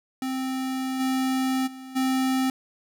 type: tone with level steps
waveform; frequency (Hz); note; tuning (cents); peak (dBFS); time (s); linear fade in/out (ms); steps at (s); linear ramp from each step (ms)
square; 261.6; C4; 0; -27 / -23 / -39 / -22; 0.22-2.5; 2; 0.99 / 1.66 / 1.95; 20
effects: none